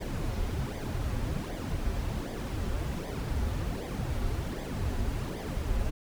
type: noise with flanger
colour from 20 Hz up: brown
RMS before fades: -32 dBFS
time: 0-5.91 s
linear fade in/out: 20 ms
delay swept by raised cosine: 0.71 to 6.61 ms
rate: 1.3 Hz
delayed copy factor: -0.7
effects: none